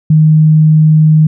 sine tone, 155.56 Hz, D#3, in tune, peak -3 dBFS, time 0.1-1.27 s, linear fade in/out 5 ms, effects none

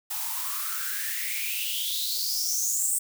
blue noise with high-pass filter sweep, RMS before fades -29 dBFS, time 0.1-2.99 s, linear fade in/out 10 ms, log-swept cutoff 790 to 8500 Hz, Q 8.2, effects none

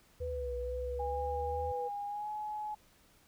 sine exponential two-way sweep, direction down then up, 80.7 to 61.1 to 78.6 Hz, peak -39 dBFS, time 0.2-1.72 s, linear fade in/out 5 ms, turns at 0.57 s
sine tone with vibrato, 493.9 Hz, B4, in tune, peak -36 dBFS, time 0.2-1.89 s, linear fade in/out 20 ms, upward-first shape sine, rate 2.2 Hz, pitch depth 19 cents each way
sine tone with pitch glide, 815 to 846.7 Hz, G#5 to G#5, -33 to +33 cents, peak -36 dBFS, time 0.99-2.75 s, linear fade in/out 10 ms, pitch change +66 cents, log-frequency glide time 2.07-2.3 s
effects pink hiss -65 dBFS RMS until 3.27 s

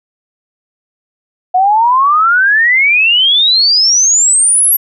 sine exponential sweep, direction up, 719 to 11780 Hz, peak -6 dBFS, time 1.54-4.77 s, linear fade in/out 10 ms, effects none

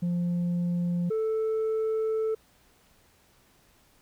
sine tone pair in turn, 174.61 / 440 Hz, F3 / A4, 0 / 0 cents, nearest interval octave + major third, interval 1600 cents, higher second, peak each -22 dBFS, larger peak neither, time 0.02-1.1 / 1.1-2.35 s, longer second, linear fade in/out 10 ms, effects tanh soft clip ceiling -24 dBFS + pink hiss -62 dBFS RMS until 4.01 s

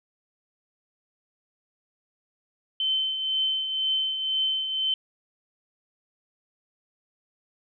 sine tone with tremolo, 3077 Hz, G7, 33 cents flat, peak -21 dBFS, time 2.8-4.94 s, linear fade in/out 2 ms, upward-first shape triangle, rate 2 Hz, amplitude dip 55%, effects none

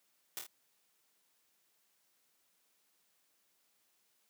white noise with echo, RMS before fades -40 dBFS, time 0.37-0.39 s, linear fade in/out 0 ms, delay 25 ms, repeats 3, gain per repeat -4 dB, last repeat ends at 0.465 s, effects white hiss -75 dBFS RMS until 4.29 s + high-pass 150 Hz 12 dB/octave

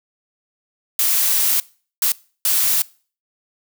blue noise bursts at uneven times, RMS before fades -17 dBFS, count 3, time 0.99-1.6 / 2.02-2.12 / 2.45-2.82 s, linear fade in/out 2 ms, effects noise-tail reverb RT60 0.4 s tail -22 dB re dry

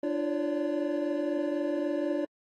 triangle tone cluster, 296.2 / 342.4 / 555 / 579 Hz, D4 / F4 / C#5 / D5, +15 / -34 / +2 / -25 cents, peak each -29 / -31 / -35 / -31 dBFS, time 0.03-2.25 s, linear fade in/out 5 ms, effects AAC 32 kbps

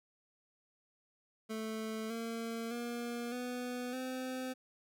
25% pulse tone with pitch steps, 220 / 228.8 / 238 / 247.5 / 257.4 Hz, A3 / A#3 / A#3 / B3 / C4, 0 / -32 / +36 / +4 / -28 cents, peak -34 dBFS, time 1.49-4.54 s, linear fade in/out 20 ms, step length 610 ms, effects none

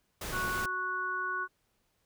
pink noise, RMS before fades -38 dBFS, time 0.21-0.66 s, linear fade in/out 5 ms
harmonic tone, 368.6 Hz, F#4, 7 cents flat, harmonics 1 / 3 / 4, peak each -44 / -35 / -33 dBFS, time 0.31-1.48 s, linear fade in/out 50 ms
effects pink hiss -75 dBFS RMS until 2.05 s

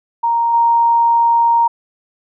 sine tone with level steps, 932.3 Hz, A#5, in tune, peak -12 / -9 dBFS, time 0.23-1.68 s, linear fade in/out 10 ms, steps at 0.53 s, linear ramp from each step 10 ms, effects none

